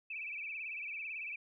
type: tone with vibrato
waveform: sine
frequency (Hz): 2461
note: D#7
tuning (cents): -20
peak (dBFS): -39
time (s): 0.1-1.36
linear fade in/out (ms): 5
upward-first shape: sine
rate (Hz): 18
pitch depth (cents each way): 130
effects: none